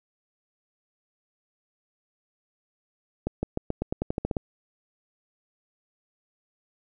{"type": "accelerating click train", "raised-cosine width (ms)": 2, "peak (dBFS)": -13, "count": 12, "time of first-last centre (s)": [3.27, 4.368], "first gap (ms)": 160, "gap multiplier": 0.9, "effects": []}